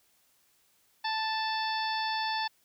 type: harmonic tone with a mistuned harmonic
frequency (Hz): 880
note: A5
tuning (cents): 0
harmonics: 1 / 2 / 3 / 4 / 5 / 6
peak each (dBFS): -31 / -36 / -41 / -39 / -38 / -42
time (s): 1.04-2.48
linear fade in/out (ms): 10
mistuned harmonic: 5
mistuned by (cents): +26
effects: white hiss -68 dBFS RMS until 2.64 s